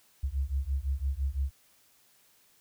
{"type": "beating tone pair", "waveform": "sine", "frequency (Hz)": [65.41, 71.31], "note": ["C2", "C#2"], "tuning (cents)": [0, 50], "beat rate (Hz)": 5.9, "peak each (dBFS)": -31, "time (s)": [0.23, 1.51], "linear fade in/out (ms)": 10, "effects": ["white hiss -64 dBFS RMS until 2.6 s"]}